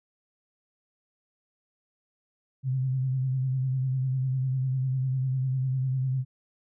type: tone with vibrato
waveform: sine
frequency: 130.7 Hz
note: C3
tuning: 1 cent flat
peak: -24 dBFS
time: 2.63-6.25 s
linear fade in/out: 50 ms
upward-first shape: sine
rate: 10 Hz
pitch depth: 45 cents each way
effects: none